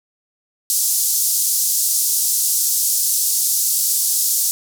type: band-pass noise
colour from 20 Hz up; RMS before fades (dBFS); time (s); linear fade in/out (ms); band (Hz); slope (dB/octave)
white; -18; 0.7-4.51; 0; 5300 to 14000; 24
effects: none